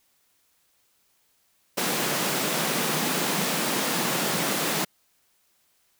pink high-pass noise, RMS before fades -26 dBFS, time 1.77-4.85 s, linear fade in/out 10 ms, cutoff 150 Hz, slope 48 dB/octave, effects white hiss -67 dBFS RMS until 5.99 s

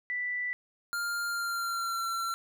sine tone, 1975.5 Hz, B6, in tune, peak -30 dBFS, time 0.1-0.53 s, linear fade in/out 0 ms
square tone with pitch glide, 1400 to 1356.2 Hz, F6 to E6, +4 to +49 cents, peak -31 dBFS, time 0.93-2.34 s, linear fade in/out 0 ms, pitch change -55 cents, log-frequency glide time 1.28-2.07 s
effects none

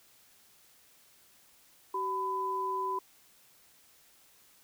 sine tone pair together, 380.8 / 1002 Hz, F#4 / B5, +50 / +25 cents, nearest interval octave + perfect fourth, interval 1675 cents, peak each -37 / -31 dBFS, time 1.94-2.99 s, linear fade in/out 5 ms, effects white hiss -62 dBFS RMS until 4.63 s

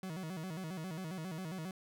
40% pulse tone with vibrato, 172.5 Hz, F3, 21 cents flat, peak -39 dBFS, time 0.03-1.71 s, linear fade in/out 2 ms, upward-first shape square, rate 7.4 Hz, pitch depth 150 cents each way, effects none

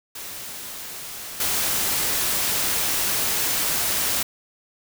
white noise with level steps, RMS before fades -35 / -23 dBFS, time 0.15-4.23 s, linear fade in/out 5 ms, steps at 1.4 s, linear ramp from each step 2 ms, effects none

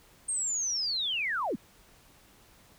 sine linear sweep, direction down, 8650 to 150 Hz, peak -28 dBFS, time 0.28-1.56 s, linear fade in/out 10 ms, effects pink hiss -59 dBFS RMS until 2.78 s

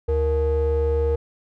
triangle ring-modulated tone, 196.6 Hz, G3, 5 cents sharp, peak -13 dBFS, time 0.08-1.16 s, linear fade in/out 10 ms, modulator 271 Hz, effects none

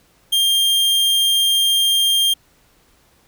45% pulse tone, 3197 Hz, G7, 33 cents sharp, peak -13 dBFS, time 0.32-2.34 s, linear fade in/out 10 ms, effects pink hiss -56 dBFS RMS until 3.27 s

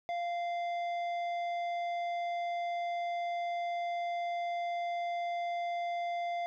triangle tone with tanh clipping, 694 Hz, F5, 11 cents flat, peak -34 dBFS, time 0.09-6.46 s, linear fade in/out 0 ms, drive 14 dB, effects none

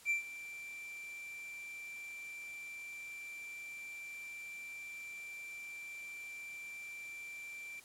triangle tone with ADSR envelope, 2349 Hz, D7, in tune, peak -27 dBFS, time 0.05-7.8 s, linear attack 51 ms, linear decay 120 ms, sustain -16 dB, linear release 7 ms, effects white hiss -58 dBFS RMS until 7.84 s + low-pass 12000 Hz 12 dB/octave

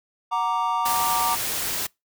triangle chord, Gb augmented, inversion none, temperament equal, 740 / 932.3 / 1174.7 Hz, Gb5 / Bb5 / D6, 0 / 0 / 0 cents, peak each -27 / -22 / -24 dBFS, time 0.31-1.36 s, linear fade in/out 20 ms
white noise, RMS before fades -27 dBFS, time 0.85-1.87 s, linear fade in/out 10 ms
effects noise-tail reverb RT60 0.2 s tail -25 dB re dry

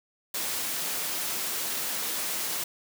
white high-pass noise, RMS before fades -31 dBFS, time 0.34-2.64 s, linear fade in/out 5 ms, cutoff 160 Hz, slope 12 dB/octave, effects none

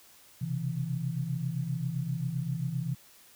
sine tone cluster, 127.7 / 135.3 / 165.5 Hz, C3 / C#3 / E3, -42 / -42 / +7 cents, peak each -35 / -34 / -33 dBFS, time 0.41-2.95 s, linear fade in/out 10 ms, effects white hiss -57 dBFS RMS until 3.35 s

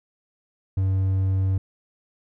triangle tone, 95.4 Hz, G2, 47 cents flat, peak -17 dBFS, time 0.77-1.58 s, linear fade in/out 5 ms, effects none

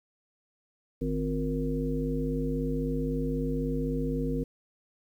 harmonic tone with a mistuned harmonic, 51.91 Hz, G#1, in tune, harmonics 1 / 3 / 5 / 7 / 9, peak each -33 / -33 / -31 / -41 / -34 dBFS, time 1.01-4.44 s, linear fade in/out 10 ms, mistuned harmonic 7, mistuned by -42 cents, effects 10-bit

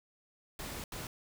pink noise bursts at uneven times, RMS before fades -42 dBFS, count 2, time 0.59-0.84 / 0.92-1.07 s, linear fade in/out 2 ms, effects none

